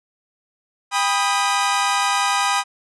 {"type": "chord", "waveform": "sawtooth", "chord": "G augmented", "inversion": "none", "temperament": "equal with one note detuned", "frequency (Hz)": [799.5, 987.8, 1244.5], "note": ["G5", "B5", "D#6"], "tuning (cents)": [34, 0, 0], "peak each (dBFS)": -18, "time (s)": [0.91, 2.64], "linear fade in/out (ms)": 50, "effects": ["resampled to 24000 Hz"]}